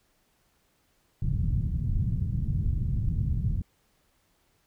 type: low-pass noise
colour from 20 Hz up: white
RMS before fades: -27 dBFS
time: 1.22-3.62 s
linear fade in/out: 5 ms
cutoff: 140 Hz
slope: 24 dB/octave
effects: pink hiss -69 dBFS RMS until 4.66 s

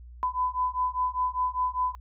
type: beating tone pair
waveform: sine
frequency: 1002 / 1007 Hz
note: B5 / B5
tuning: +25 / +33 cents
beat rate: 5 Hz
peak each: -28 dBFS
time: 0.23-1.95 s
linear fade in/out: 0 ms
effects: added 60 Hz sine -43 dBFS peak until 2 s

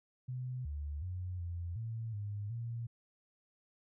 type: tone with pitch steps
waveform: sine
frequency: 126.5 / 73.3 / 90.9 / 86.4 / 113.2 / 102.9 / 116.7 Hz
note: B2 / D2 / F#2 / F2 / A2 / G#2 / A#2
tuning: +42 / -3 / -30 / -18 / +50 / -16 / +2 cents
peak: -37 dBFS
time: 0.28-2.87 s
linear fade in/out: 10 ms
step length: 370 ms
effects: none

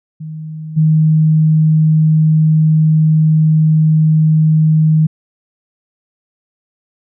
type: tone with level steps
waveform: sine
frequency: 156.6 Hz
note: D#3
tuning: 11 cents sharp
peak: -23 / -7 dBFS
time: 0.2-5.07 s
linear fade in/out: 10 ms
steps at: 0.76 s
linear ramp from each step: 20 ms
effects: none

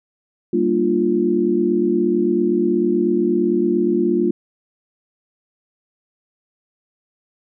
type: chord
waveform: sine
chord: G minor seventh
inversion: none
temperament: equal with one note detuned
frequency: 196 / 233.1 / 300.4 / 349.2 Hz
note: G3 / Bb3 / D4 / F4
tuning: 0 / 0 / +39 / 0 cents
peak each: -23 / -21 / -23 / -17 dBFS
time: 0.53-4.31 s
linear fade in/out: 5 ms
effects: none

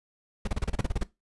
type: noise bursts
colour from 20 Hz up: brown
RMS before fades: -26 dBFS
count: 11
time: 0.45-1.035 s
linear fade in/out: 5 ms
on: 25 ms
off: 31 ms
effects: noise-tail reverb RT60 0.2 s tail -18 dB re dry + resampled to 24000 Hz

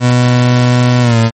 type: tone with pitch glide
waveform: 30% pulse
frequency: 123.47 to 113.88 Hz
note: B2 to A#2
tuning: 0 to -40 cents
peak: -4 dBFS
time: 0-1.31 s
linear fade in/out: 50 ms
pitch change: -140 cents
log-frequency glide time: 1.01-1.18 s
effects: MP3 32 kbps

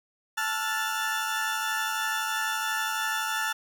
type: tone cluster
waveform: 35% pulse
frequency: 878 / 1345 / 1437 / 1753 Hz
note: A5 / E6 / F6 / A6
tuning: -4 / +34 / +49 / -7 cents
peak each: -31 dBFS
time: 0.37-3.53 s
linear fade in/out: 10 ms
effects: none

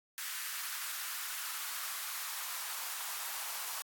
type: noise with high-pass filter sweep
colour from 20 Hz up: white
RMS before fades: -40 dBFS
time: 0.18-3.82 s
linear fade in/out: 0 ms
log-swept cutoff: 1500 to 880 Hz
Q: 1.9
effects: AAC 64 kbps

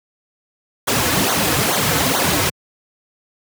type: noise with flanger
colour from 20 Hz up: pink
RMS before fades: -17 dBFS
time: 0.87-2.5 s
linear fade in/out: 10 ms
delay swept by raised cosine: 0.38 to 5.08 ms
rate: 2.3 Hz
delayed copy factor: -0.85
effects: high-pass 100 Hz 12 dB/octave

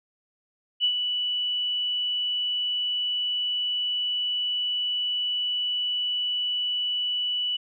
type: tone with ADSR envelope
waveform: sine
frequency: 2960 Hz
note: F#7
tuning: in tune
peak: -18 dBFS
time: 0.8-7.57 s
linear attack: 42 ms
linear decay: 79 ms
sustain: -6 dB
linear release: 11 ms
effects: none

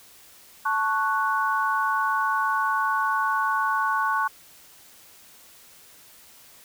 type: chord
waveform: sine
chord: F# minor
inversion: first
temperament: equal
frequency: 880 / 1108.7 / 1480 Hz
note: A5 / C#6 / F#6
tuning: 0 / 0 / 0 cents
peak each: -27 / -24 / -26 dBFS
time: 0.65-4.28 s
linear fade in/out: 10 ms
effects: white hiss -51 dBFS RMS until 6.64 s

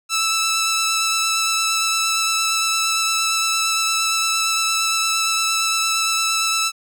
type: tone with vibrato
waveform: 10% pulse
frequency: 1318.5 Hz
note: E6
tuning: in tune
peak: -9 dBFS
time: 0.09-6.72 s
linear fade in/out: 50 ms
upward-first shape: sine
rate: 8.7 Hz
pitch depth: 10 cents each way
effects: none

